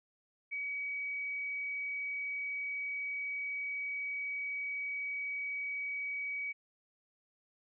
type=tone; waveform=sine; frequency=2268 Hz; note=C#7; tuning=39 cents sharp; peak=-35 dBFS; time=0.51-6.53 s; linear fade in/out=20 ms; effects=none